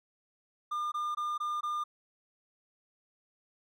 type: tone bursts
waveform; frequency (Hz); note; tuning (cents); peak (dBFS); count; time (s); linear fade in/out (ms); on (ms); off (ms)
triangle; 1205; D6; +44; -29; 5; 0.71-1.84; 10; 210; 20
effects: none